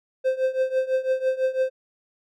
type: tone with tremolo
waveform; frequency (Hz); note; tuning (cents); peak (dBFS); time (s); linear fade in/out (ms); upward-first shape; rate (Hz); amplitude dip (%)
triangle; 521; C5; -7; -15; 0.24-1.7; 20; triangle; 6; 90
effects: none